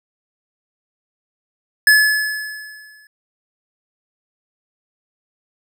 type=tone with exponential decay; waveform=square; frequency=1714 Hz; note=A6; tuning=46 cents flat; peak=-7 dBFS; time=1.87-3.07 s; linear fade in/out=2 ms; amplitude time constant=260 ms; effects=none